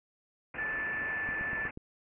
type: low-pass noise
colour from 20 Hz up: white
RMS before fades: -42 dBFS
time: 0.54-1.71 s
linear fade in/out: 5 ms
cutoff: 2600 Hz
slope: 96 dB/octave
type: tone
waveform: sine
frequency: 1753 Hz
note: A6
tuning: 7 cents flat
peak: -32 dBFS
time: 0.58-1.68 s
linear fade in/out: 5 ms
type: click train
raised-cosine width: 3 ms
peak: -29 dBFS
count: 5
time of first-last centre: 1.29-1.774 s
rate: 8.26 Hz
effects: none